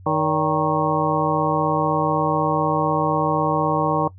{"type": "harmonic tone with a mistuned harmonic", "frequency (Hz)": 156, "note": "D#3", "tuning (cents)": 5, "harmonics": [1, 2, 3, 4, 5, 6, 7], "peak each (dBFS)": [-25, -25, -25, -25, -25, -25, -25], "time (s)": [0.06, 4.08], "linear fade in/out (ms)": 5, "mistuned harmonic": 4, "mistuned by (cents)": -140, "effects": ["noise-tail reverb RT60 0.1 s tail -18 dB re dry", "added 93 Hz sine -40 dBFS peak until 4.18 s"]}